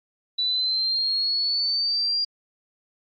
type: exponential sweep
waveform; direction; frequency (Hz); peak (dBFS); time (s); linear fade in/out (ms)
sine; up; 3951 to 4800; -21; 0.38-2.25; 10
effects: AAC 64 kbps